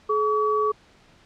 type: tone pair together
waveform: sine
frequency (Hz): 426.3 / 1138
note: G#4 / C#6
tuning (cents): +45 / +45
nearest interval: octave + perfect fourth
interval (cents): 1700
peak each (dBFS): -22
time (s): 0.09-0.72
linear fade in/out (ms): 10
effects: pink hiss -55 dBFS RMS until 1.25 s + low-pass 5000 Hz 12 dB/octave